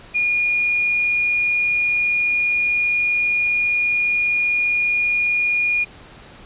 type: tone with quantisation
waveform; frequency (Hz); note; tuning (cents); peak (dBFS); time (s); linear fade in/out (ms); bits
sine; 2435; D#7; -38; -16; 0.14-5.85; 20; 7
effects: pink hiss -43 dBFS RMS until 6.45 s + resampled to 8000 Hz

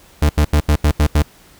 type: tone bursts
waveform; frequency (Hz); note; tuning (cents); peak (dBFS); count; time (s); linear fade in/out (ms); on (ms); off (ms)
40% pulse; 74.7; D2; +30; -9; 7; 0.22-1.223; 5; 73; 82
effects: pink hiss -47 dBFS RMS until 1.59 s

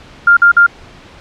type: tone bursts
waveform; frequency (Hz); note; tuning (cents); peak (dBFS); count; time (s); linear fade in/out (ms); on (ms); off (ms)
sine; 1400; F6; +4; -3; 3; 0.27-0.665; 5; 99; 49
effects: pink hiss -38 dBFS RMS until 1.2 s + low-pass 4000 Hz 12 dB/octave

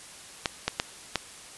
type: clicks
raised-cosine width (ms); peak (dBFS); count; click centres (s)
0.2; -7; 4; 0.458 / 0.68 / 0.799 / 1.157
effects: white hiss -46 dBFS RMS until 1.57 s + resampled to 24000 Hz

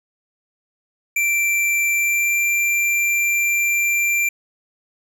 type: tone with pitch glide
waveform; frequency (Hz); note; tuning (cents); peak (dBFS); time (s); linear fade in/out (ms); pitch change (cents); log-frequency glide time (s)
square; 2349 to 2364; D7 to D7; 0 to +11; -17; 1.16-4.29; 5; +11; 1.92-2.42
effects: none

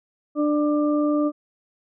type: harmonic tone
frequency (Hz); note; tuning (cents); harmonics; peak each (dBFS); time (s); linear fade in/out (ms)
296.9; D4; +19; 1 / 2 / 4; -19 / -25 / -31; 0.35-1.32; 50
effects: none

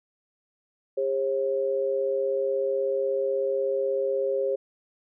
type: tone pair together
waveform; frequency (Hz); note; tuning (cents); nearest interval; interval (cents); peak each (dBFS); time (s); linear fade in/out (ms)
sine; 402.7 / 539; G4 / C#5; +47 / -49; perfect fourth; 504; -27 / -25; 0.97-4.56; 10
effects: none

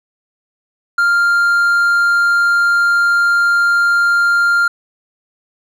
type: tone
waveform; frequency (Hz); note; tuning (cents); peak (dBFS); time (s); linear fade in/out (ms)
triangle; 1396.9; F6; 0; -8; 0.98-4.68; 5
effects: none

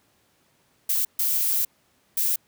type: noise bursts at uneven times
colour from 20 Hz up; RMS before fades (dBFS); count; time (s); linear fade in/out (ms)
violet; -23; 3; 0.89-1.05 / 1.19-1.65 / 2.17-2.36; 5
effects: pink hiss -64 dBFS RMS until 2.47 s + high-pass 100 Hz 12 dB/octave

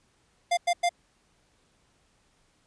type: tone bursts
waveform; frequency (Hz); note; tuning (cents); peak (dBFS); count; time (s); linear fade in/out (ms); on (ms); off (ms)
square; 698.5; F5; 0; -22; 3; 0.51-0.893; 10; 63; 97
effects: pink hiss -67 dBFS RMS until 2.66 s + resampled to 22050 Hz

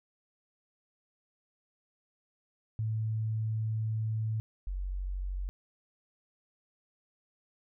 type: tone pair in turn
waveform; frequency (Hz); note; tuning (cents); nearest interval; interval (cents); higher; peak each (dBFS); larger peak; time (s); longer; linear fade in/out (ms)
sine; 110 / 46.6; A2 / F#1; 0 / +13; octave + minor third; 1487; first; -29 / -32; first; 2.79-4.4 / 4.67-5.49; first; 0
effects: none

